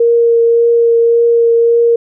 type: tone with vibrato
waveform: sine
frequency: 466.2 Hz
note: A#4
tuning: in tune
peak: -6 dBFS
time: 0-1.96 s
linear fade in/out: 5 ms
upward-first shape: triangle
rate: 1.8 Hz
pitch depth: 12 cents each way
effects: none